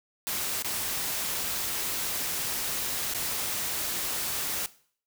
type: noise with dropouts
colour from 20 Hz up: white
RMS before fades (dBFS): -31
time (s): 0.27-4.66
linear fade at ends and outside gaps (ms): 0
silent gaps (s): 0.623-0.646 / 3.137-3.147
effects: noise-tail reverb RT60 0.5 s tail -18 dB re dry